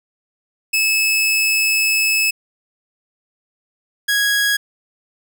sawtooth tone pair in turn, 2600 / 1656.5 Hz, E7 / G#6, -24 / -5 cents, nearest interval minor sixth, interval 781 cents, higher first, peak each -11 dBFS, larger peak neither, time 0.73-2.31 / 4.08-4.57 s, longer first, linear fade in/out 10 ms, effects none

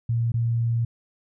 sine tone with dropouts, 116.54 Hz, A#2, in tune, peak -20 dBFS, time 0.09-0.85 s, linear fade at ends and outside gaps 5 ms, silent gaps 0.32-0.34 s, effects none

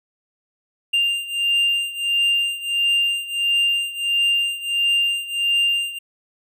triangle beating tone pair, 2794 / 2795.5 Hz, F7 / F7, 0 / +1 cents, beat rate 1.5 Hz, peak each -18 / -21 dBFS, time 0.93-5.99 s, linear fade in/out 10 ms, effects none

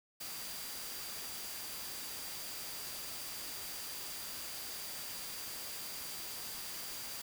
sine tone in noise, 4736 Hz, D8, 14 cents sharp, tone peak -50 dBFS, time 0.2-7.22 s, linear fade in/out 10 ms, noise white, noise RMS -44 dBFS, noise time 0.2-7.22 s, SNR -9 dB, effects none

